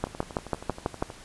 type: two click trains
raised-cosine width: 1 ms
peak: -24 / -11 dBFS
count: 14 / 7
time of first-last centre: 0.07-1.102 / 0.04-1.025 s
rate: 12.6 / 6.09 Hz
effects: pink hiss -48 dBFS RMS until 1.24 s + resampled to 24000 Hz